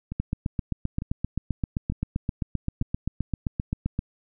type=two click trains; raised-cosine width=5 ms; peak=-13 / -19 dBFS; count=30 / 4; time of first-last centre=0.2-3.991 / 0.12-2.823 s; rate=7.65 / 1.11 Hz; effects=none